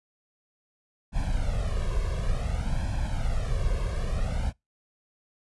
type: noise with flanger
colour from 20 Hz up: brown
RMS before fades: -27 dBFS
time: 1.12-4.53 s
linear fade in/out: 50 ms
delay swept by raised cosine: 1.2 to 1.86 ms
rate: 0.56 Hz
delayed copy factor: +0.9
effects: noise-tail reverb RT60 0.2 s tail -26 dB re dry + resampled to 24000 Hz